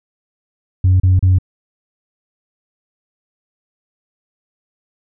sine tone bursts, 92.5 Hz, F#2, in tune, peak -6 dBFS, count 3, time 0.84-1.386 s, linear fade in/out 5 ms, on 160 ms, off 33 ms, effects tanh soft clip ceiling -6 dBFS

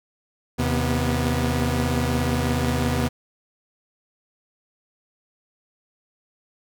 sawtooth tone cluster, 79.1 / 129.9 / 243 Hz, D#2 / C3 / B3, +29 / -12 / -28 cents, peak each -21 dBFS, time 0.58-3.09 s, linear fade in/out 20 ms, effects none

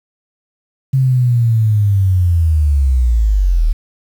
sine linear sweep, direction down, 134.5 to 36.84 Hz, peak -9 dBFS, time 0.93-3.73 s, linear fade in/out 10 ms, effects 7-bit

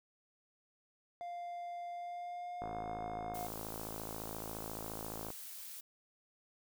triangle tone with pitch glide, 698.5 to 715.2 Hz, F5 to F5, 0 to +41 cents, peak -39 dBFS, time 1.21-3.47 s, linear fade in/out 0 ms, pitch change +41 cents, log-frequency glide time 1.91-2.85 s
click train, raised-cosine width 1 ms, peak -29 dBFS, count 147, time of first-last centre 2.62-5.304 s, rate 54.4 Hz
blue noise, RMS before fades -48 dBFS, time 3.34-5.81 s, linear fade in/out 10 ms
effects none

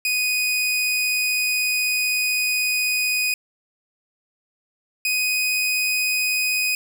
sawtooth tone pair in turn, 2489 / 2499 Hz, D#7 / D#7, 0 / +7 cents, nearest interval unison, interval 7 cents, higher second, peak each -16 dBFS, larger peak neither, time 0.05-3.34 / 5.05-6.75 s, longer first, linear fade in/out 2 ms, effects none

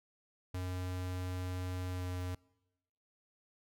square tone with pitch glide, 91.3 to 90.51 Hz, F#2 to F#2, -23 to -38 cents, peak -37 dBFS, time 0.54-2.35 s, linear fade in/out 5 ms, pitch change -15 cents, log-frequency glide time 1.9-2.08 s, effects noise-tail reverb RT60 1.0 s tail -24 dB re dry

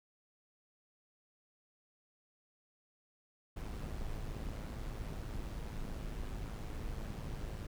brown noise with amplitude modulation, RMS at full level -39 dBFS, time 3.56-7.67 s, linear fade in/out 10 ms, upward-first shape sine, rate 107 Hz, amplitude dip 50%, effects none

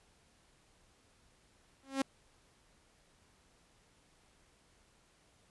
sawtooth tone with exponential growth, 270 Hz, C#4, 45 cents flat, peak -23 dBFS, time 1.83-2.02 s, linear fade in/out 5 ms, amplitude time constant 41 ms, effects pink hiss -68 dBFS RMS until 5.5 s + resampled to 24000 Hz

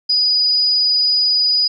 sine tone, 4939 Hz, D#8, 14 cents flat, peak -12 dBFS, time 0.09-1.68 s, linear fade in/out 10 ms, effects none

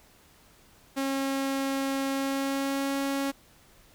sawtooth tone with pitch glide, 271.8 to 275.6 Hz, C#4 to C#4, -34 to -10 cents, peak -23 dBFS, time 0.96-3.32 s, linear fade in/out 20 ms, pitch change +24 cents, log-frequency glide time 2.1-2.94 s, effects pink hiss -58 dBFS RMS until 3.94 s

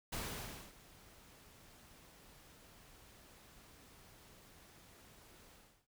pink noise with ADSR envelope, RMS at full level -41 dBFS, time 0.12-5.87 s, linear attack 10 ms, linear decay 590 ms, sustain -20 dB, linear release 340 ms, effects none

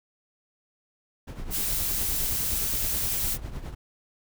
brown noise with tremolo, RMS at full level -32 dBFS, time 1.27-3.75 s, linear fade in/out 10 ms, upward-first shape triangle, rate 9.7 Hz, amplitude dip 70%
blue noise, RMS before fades -28 dBFS, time 1.5-3.38 s, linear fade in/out 50 ms
effects none

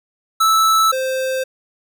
square tone pair in turn, 1313 / 522.7 Hz, E6 / C5, -7 / -2 cents, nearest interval octave + major third, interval 1595 cents, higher first, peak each -12 / -19 dBFS, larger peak first, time 0.4-0.92 / 0.92-1.44 s, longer neither, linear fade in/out 10 ms, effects none

